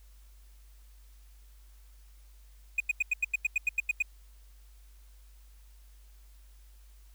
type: tone bursts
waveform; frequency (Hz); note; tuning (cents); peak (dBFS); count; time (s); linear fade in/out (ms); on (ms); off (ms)
triangle; 2478; D#7; -8; -22; 12; 2.78-4.024; 5; 23; 88
effects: added 50 Hz sine -52 dBFS peak until 7.14 s + white hiss -66 dBFS RMS until 7.14 s